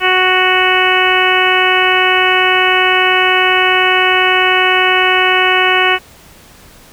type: harmonic tone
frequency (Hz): 370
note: F#4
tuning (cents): 0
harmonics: 1 / 2 / 3 / 4 / 5 / 6 / 7 / 8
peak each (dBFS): -17 / -17 / -17 / -17 / -17 / -17 / -17 / -17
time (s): 0-5.99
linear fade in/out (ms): 50
effects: pink hiss -41 dBFS RMS until 6.92 s